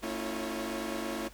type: tone cluster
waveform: sawtooth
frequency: 224.2 / 274 / 322.7 / 351.5 / 554 Hz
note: A3 / C#4 / E4 / F4 / C#5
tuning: +33 / -20 / -37 / +11 / -1 cents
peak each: -35 / -38 / -35 / -36 / -38 dBFS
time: 0.02-1.29 s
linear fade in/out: 20 ms
effects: added 50 Hz sine -53 dBFS peak until 1.33 s + pink hiss -56 dBFS RMS until 1.33 s